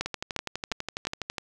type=two click trains; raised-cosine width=0.2 ms; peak=-10 / -14 dBFS; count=4 / 17; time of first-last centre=0.01-1.07 / 0.06-1.382 s; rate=2.83 / 12.1 Hz; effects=none